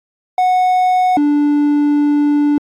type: tone pair in turn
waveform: triangle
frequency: 735 / 292.5 Hz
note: F#5 / D4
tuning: -12 / -7 cents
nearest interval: octave + major third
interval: 1595 cents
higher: first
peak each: -8 dBFS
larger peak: neither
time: 0.38-1.17 / 1.17-2.58 s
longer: second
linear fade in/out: 2 ms
effects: AAC 64 kbps